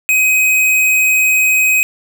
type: tone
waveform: square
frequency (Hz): 2522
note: D#7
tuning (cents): +23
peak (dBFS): -10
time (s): 0.09-1.83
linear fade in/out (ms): 0
effects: none